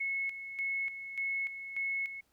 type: tone with tremolo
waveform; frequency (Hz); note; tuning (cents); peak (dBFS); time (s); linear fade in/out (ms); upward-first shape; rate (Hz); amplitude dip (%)
sine; 2189; C#7; -22; -31; 0-2.21; 10; square; 1.7; 65
effects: pink hiss -73 dBFS RMS until 2.32 s